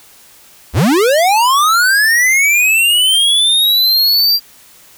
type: linear sweep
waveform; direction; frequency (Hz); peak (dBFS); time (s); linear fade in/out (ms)
square; up; 52.8 to 4760; -9; 0.73-4.4; 50
effects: white hiss -43 dBFS RMS until 4.97 s